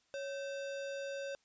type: tone with sample-and-hold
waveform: sine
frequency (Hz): 554.4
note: C#5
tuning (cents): 0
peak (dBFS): -38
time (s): 0.14-1.35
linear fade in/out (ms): 0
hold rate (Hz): 2100
effects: white hiss -74 dBFS RMS until 1.44 s + resampled to 16000 Hz